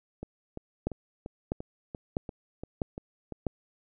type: two click trains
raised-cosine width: 2 ms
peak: -15 / -24 dBFS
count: 5 / 10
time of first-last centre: 0.87-3.467 / 0.23-3.323 s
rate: 1.54 / 2.91 Hz
effects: none